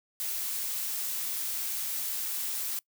blue noise, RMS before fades -33 dBFS, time 0.2-2.79 s, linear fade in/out 0 ms, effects noise-tail reverb RT60 0.1 s tail -24 dB re dry

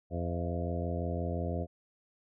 harmonic tone with a mistuned harmonic, 86 Hz, F2, 26 cents flat, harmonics 1 / 2 / 3 / 4 / 5 / 6 / 7 / 8, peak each -34 / -38 / -41 / -43 / -43 / -41 / -42 / -43 dBFS, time 0.1-1.67 s, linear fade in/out 50 ms, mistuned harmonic 7, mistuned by +59 cents, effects none

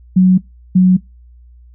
sine tone pair in turn, 185 / 184.19 Hz, F#3 / F#3, 0 / -8 cents, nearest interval unison, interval 8 cents, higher first, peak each -5 dBFS, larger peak neither, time 0.16-0.38 / 0.75-0.97 s, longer neither, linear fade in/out 10 ms, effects noise-tail reverb RT60 0.2 s tail -23 dB re dry + added 60 Hz sine -39 dBFS peak until 1.74 s

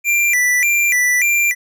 square tone with vibrato, 2165 Hz, C#7, 41 cents flat, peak -13 dBFS, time 0.04-1.55 s, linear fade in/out 50 ms, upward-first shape square, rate 1.7 Hz, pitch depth 160 cents each way, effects none

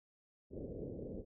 white low-pass noise, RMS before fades -45 dBFS, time 0.5-1.25 s, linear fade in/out 50 ms, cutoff 520 Hz, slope 48 dB/octave, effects none

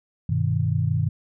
sine chord, G augmented, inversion none, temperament equal, 98 / 123.47 / 155.56 Hz, G2 / B2 / D#3, 0 / 0 / 0 cents, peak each -24 / -24 / -24 dBFS, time 0.29-1.09 s, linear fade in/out 5 ms, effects none

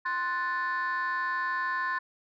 sine chord, F# diminished, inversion second, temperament equal, 1046.5 / 1480 / 1760 Hz, C6 / F#6 / A6, 0 / 0 / 0 cents, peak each -29 / -34 / -30 dBFS, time 0.05-1.99 s, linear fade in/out 10 ms, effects tanh soft clip ceiling -23 dBFS

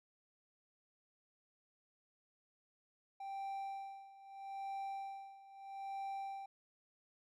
triangle tone with tremolo, 784 Hz, G5, in tune, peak -38 dBFS, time 3.2-6.46 s, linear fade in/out 5 ms, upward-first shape sine, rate 0.78 Hz, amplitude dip 85%, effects none

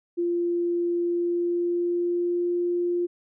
sine tone with pitch glide, 346.2 to 350.2 Hz, F4 to F4, -15 to +5 cents, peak -22 dBFS, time 0.17-3.07 s, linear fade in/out 20 ms, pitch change +20 cents, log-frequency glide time 1.02-2.51 s, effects none

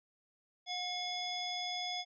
harmonic tone with a mistuned harmonic, 722 Hz, F#5, 43 cents flat, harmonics 1 / 3 / 5 / 7 / 9, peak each -41 / -45 / -39 / -44 / -53 dBFS, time 0.66-2.05 s, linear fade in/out 50 ms, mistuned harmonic 5, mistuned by -93 cents, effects none

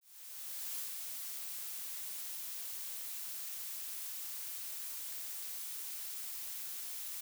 blue noise with ADSR envelope, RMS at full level -40 dBFS, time 0.01-7.21 s, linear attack 770 ms, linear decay 110 ms, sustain -3 dB, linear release 7 ms, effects none

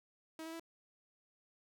sawtooth tone with pitch steps, 320 / 325.2 / 330.5 Hz, D#4 / E4 / E4, +49 / -23 / +5 cents, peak -40 dBFS, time 0.39-0.597 s, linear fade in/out 2 ms, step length 69 ms, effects none

